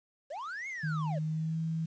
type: linear two-way sweep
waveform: triangle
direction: up then down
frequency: 520 to 2204 to 520 Hz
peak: -35 dBFS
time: 0.3-1.19 s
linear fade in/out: 10 ms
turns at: 0.68 s
type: tone with pitch glide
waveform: sine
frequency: 155.56 to 161.89 Hz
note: D#3 to E3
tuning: 0 to -31 cents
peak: -30 dBFS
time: 0.83-1.86 s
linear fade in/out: 10 ms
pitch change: +69 cents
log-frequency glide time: 1.22-1.58 s
effects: resampled to 16000 Hz + 10-bit